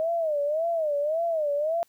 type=tone with vibrato; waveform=sine; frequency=624 Hz; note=D#5; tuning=5 cents sharp; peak=-23 dBFS; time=0-1.83 s; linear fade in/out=0 ms; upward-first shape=sine; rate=1.8 Hz; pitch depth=150 cents each way; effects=white hiss -66 dBFS RMS until 1.88 s